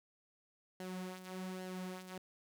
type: tone with flanger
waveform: sawtooth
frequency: 185 Hz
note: F#3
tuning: in tune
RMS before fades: -45 dBFS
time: 0.8-2.18 s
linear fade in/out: 2 ms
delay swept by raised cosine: 0.82 to 5.42 ms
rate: 1.2 Hz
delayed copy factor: -0.55
effects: none